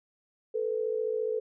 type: tone pair together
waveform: sine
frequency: 439.3 / 493.9 Hz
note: A4 / B4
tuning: -3 / 0 cents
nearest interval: major second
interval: 203 cents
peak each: -29 / -32 dBFS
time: 0.54-1.4 s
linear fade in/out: 10 ms
effects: none